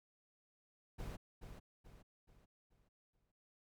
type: noise with echo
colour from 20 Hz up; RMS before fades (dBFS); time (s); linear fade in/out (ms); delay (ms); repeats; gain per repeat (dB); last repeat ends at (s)
brown; -45; 0.98-1.17; 20; 430; 5; -7; 3.32
effects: none